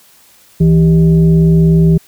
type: tone with frequency modulation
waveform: sine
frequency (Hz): 163.2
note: E3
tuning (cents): -17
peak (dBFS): -5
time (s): 0.6-1.98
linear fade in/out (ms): 10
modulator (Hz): 230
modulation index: 0.54
effects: white hiss -46 dBFS RMS until 2.07 s

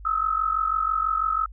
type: tone pair together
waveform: sine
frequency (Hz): 1266.9 / 1313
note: D#6 / E6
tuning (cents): +31 / -7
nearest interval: minor second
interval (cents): 62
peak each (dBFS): -24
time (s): 0.05-1.46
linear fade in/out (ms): 5
effects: added 50 Hz sine -39 dBFS peak until 1.52 s

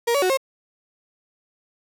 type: tone with pitch steps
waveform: 35% pulse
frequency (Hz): 470.3 / 566 / 369.2 / 536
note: A#4 / C#5 / F#4 / C5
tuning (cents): +15 / +36 / -4 / +42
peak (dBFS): -16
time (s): 0.07-0.374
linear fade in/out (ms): 10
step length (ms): 76
effects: none

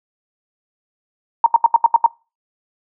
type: tone bursts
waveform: sine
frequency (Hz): 928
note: A#5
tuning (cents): -8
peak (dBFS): -6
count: 7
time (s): 1.44-2.062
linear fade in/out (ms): 2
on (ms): 22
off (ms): 78
effects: noise-tail reverb RT60 0.3 s tail -24 dB re dry

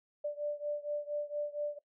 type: beating tone pair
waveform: sine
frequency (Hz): 587.3 / 591.6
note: D5 / D5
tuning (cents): 0 / +13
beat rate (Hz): 4.3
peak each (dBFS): -36 / -38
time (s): 0.24-1.79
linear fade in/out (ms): 10
effects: noise-tail reverb RT60 0.1 s tail -18 dB re dry

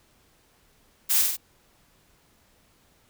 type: noise with echo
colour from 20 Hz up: blue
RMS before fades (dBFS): -22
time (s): 1.09-1.23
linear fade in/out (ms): 20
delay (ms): 47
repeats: 3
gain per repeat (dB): -3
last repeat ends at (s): 1.371
effects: pink hiss -62 dBFS RMS until 3.09 s

